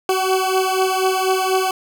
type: beating tone pair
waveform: 20% pulse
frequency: 375.4 / 379.5 Hz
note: F#4 / F#4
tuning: +25 / +44 cents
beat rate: 4.1 Hz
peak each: -13 / -16 dBFS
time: 0.09-1.71 s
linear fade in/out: 2 ms
effects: none